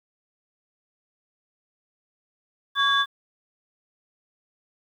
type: tone cluster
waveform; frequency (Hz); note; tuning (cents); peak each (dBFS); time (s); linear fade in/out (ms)
sine; 1123 / 1639 / 3485; C#6 / G#6 / A7; +22 / -23 / -17; -22; 2.75-3.06; 50
effects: tanh soft clip ceiling -10 dBFS + 9-bit